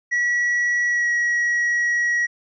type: tone with pitch glide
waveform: triangle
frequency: 1932 to 1912 Hz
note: B6 to A#6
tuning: -39 to +43 cents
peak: -16 dBFS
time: 0.11-2.27 s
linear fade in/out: 20 ms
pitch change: -18 cents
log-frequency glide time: 0.89-1.08 s
effects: resampled to 16000 Hz